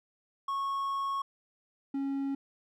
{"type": "tone pair in turn", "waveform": "triangle", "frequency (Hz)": [1100, 275], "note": ["C#6", "C#4"], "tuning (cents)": [-14, -14], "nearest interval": "2 octaves", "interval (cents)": 2400, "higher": "first", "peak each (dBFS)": -28, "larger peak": "neither", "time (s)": [[0.48, 1.22], [1.94, 2.35]], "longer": "first", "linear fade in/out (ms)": 5, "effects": []}